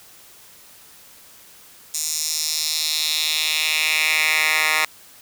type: tone with high-pass filter sweep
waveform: 10% pulse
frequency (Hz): 155.56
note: D#3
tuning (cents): 0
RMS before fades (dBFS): -21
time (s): 1.94-4.85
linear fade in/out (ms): 2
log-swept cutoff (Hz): 6800 to 1600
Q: 2.3
effects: white hiss -47 dBFS RMS until 5.21 s